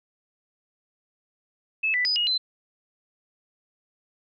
sine tone with pitch steps, 2604 / 1983 / 4976 / 2879 / 4058 Hz, E7 / B6 / D#8 / F#7 / B7, -22 / +7 / -1 / -48 / +46 cents, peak -21 dBFS, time 1.83-2.38 s, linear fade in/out 10 ms, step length 110 ms, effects none

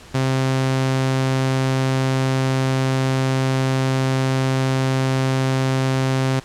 sawtooth tone, 132.1 Hz, C3, 17 cents sharp, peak -13 dBFS, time 0.14-6.4 s, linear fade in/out 10 ms, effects pink hiss -43 dBFS RMS until 6.44 s + low-pass 8000 Hz 12 dB/octave

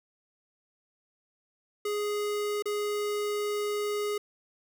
square tone with dropouts, 415.3 Hz, G#4, in tune, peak -29 dBFS, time 1.85-4.18 s, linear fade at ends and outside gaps 5 ms, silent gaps 2.624-2.656 s, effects none

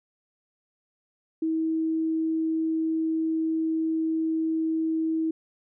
sine tone, 321.2 Hz, E4, 45 cents flat, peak -23 dBFS, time 1.42-5.31 s, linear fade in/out 5 ms, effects none

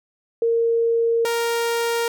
sine / sawtooth tone pair in turn, 461.8 / 466.4 Hz, A#4 / A#4, -16 / +1 cents, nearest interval unison, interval 17 cents, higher second, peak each -16 dBFS, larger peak neither, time 0.42-1.25 / 1.25-2.08 s, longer neither, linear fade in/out 2 ms, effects none

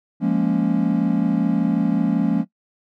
triangle chord, Bb minor seventh, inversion second, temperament equal, 174.61 / 207.7 / 233.1 / 277.2 Hz, F3 / Ab3 / Bb3 / Db4, 0 / 0 / 0 / 0 cents, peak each -20 dBFS, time 0.2-2.45 s, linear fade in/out 50 ms, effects noise-tail reverb RT60 0.1 s tail -17 dB re dry

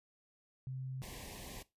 sine tone, 130.81 Hz, C3, in tune, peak -39 dBFS, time 0.67-1.02 s, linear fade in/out 0 ms
pink band-stop noise, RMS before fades -48 dBFS, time 1.02-1.63 s, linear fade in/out 10 ms, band 1100 to 1700 Hz, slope 96 dB/octave
effects noise-tail reverb RT60 0.2 s tail -17 dB re dry + resampled to 32000 Hz

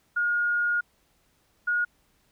sine tone pair in turn, 1430 / 1440.8 Hz, F6 / F#6, +41 / -46 cents, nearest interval unison, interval 13 cents, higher second, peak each -22 dBFS, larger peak neither, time 0.16-0.81 / 1.67-1.85 s, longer first, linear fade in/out 10 ms, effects pink hiss -67 dBFS RMS until 2.31 s

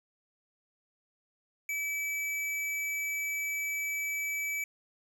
square tone, 2300 Hz, D7, 37 cents flat, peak -32 dBFS, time 1.69-4.64 s, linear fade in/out 2 ms, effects none

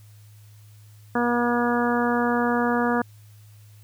harmonic tone, 240 Hz, B3, 49 cents flat, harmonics 1 / 2 / 3 / 4 / 5 / 6 / 7, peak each -23 / -26 / -28 / -29 / -30 / -31 / -31 dBFS, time 1.15-3.02 s, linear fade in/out 5 ms, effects added 105 Hz sine -46 dBFS peak until 3.83 s + white hiss -59 dBFS RMS until 3.83 s

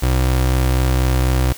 30% pulse tone, 64.1 Hz, C2, 35 cents flat, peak -11 dBFS, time 0.02-1.53 s, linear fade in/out 10 ms, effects white hiss -36 dBFS RMS until 1.57 s

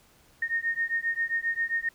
sine beating tone pair, 1840 / 1847.5 Hz, A#6 / A#6, -23 / -16 cents, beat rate 7.5 Hz, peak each -29 dBFS, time 0.42-1.89 s, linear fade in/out 5 ms, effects pink hiss -60 dBFS RMS until 1.94 s

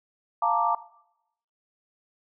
sine chord, Bb major seventh, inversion second, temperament equal, 698.5 / 880 / 932.3 / 1174.7 Hz, F5 / A5 / Bb5 / D6, 0 / 0 / 0 / 0 cents, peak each -28 / -27 / -25 / -26 dBFS, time 0.42-0.75 s, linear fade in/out 5 ms, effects noise-tail reverb RT60 0.8 s tail -18 dB re dry

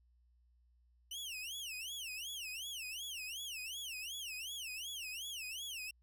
sawtooth tone with vibrato, 2900 Hz, F#7, 35 cents flat, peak -39 dBFS, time 1.11-5.91 s, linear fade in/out 5 ms, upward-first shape sine, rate 2.7 Hz, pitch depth 270 cents each way, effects added 60 Hz sine -67 dBFS peak until 6.02 s

